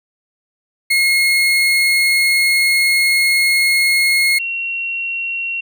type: tone pair in turn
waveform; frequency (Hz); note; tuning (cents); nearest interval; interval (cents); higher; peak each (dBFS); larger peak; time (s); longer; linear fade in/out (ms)
35% pulse / sine; 2158 / 2737; C#7 / F7; -47 / -36; major third; 411; second; -10 / -19; first; 0.9-4.39 / 4.39-5.61; first; 10
effects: none